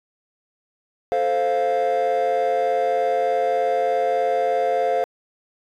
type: chord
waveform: triangle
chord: F major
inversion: first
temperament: equal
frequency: 440 / 523.3 / 698.5 Hz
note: A4 / C5 / F5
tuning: 0 / 0 / 0 cents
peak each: -22 / -19 / -18 dBFS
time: 1.12-5.04 s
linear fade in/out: 0 ms
effects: tanh soft clip ceiling -12 dBFS